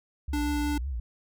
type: tone with vibrato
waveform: sine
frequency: 63.9 Hz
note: C2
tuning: 40 cents flat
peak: -29 dBFS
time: 0.28-1 s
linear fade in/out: 5 ms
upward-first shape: triangle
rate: 5.4 Hz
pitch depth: 220 cents each way
type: tone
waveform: square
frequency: 293.7 Hz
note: D4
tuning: in tune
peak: -28 dBFS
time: 0.33-0.78 s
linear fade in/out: 5 ms
effects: none